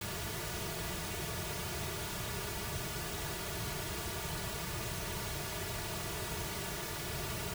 pink noise with comb filter, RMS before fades -39 dBFS, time 0.01-7.54 s, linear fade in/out 5 ms, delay 3.8 ms, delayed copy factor -0.9, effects none

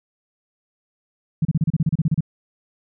sine tone bursts, 158 Hz, D#3, 27 cents sharp, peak -14 dBFS, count 13, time 1.42-2.207 s, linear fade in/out 5 ms, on 31 ms, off 32 ms, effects none

